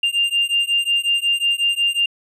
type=beating tone pair; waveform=triangle; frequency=2794 / 2799.5 Hz; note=F7 / F7; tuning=0 / +4 cents; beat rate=5.5 Hz; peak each=-16 dBFS; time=0.03-2.06 s; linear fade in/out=5 ms; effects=tanh soft clip ceiling -12 dBFS + resampled to 32000 Hz